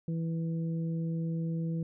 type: harmonic tone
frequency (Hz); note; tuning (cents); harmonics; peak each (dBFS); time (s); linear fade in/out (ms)
164.4; E3; -4; 1 / 2 / 3; -30 / -42 / -45; 0.08-1.83; 2
effects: none